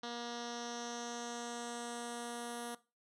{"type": "tone with low-pass filter sweep", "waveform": "10% pulse", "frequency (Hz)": 237.8, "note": "A#3", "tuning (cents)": 35, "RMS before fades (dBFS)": -43, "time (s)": [0.03, 2.75], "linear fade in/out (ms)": 5, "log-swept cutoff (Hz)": [4600, 11000], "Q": 3.1, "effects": ["noise-tail reverb RT60 0.3 s tail -19 dB re dry"]}